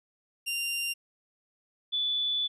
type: tone pair in turn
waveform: sawtooth / sine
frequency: 2781 / 3469 Hz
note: F7 / A7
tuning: -8 / -25 cents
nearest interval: major third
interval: 383 cents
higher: second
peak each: -26 dBFS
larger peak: neither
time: 0.46-0.94 / 1.92-2.48 s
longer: second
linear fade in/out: 20 ms
effects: resampled to 32000 Hz